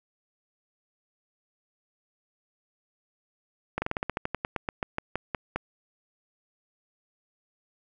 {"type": "slowing click train", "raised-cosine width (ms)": 0.5, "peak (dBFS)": -13, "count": 18, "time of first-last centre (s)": [3.78, 5.56], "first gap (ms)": 40, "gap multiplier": 1.11, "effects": []}